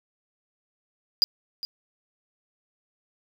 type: tone with echo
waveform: triangle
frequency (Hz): 4864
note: D#8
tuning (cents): -40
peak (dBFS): -14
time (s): 1.22-1.24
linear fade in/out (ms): 0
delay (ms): 410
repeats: 1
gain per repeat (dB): -15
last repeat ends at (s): 1.65
effects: none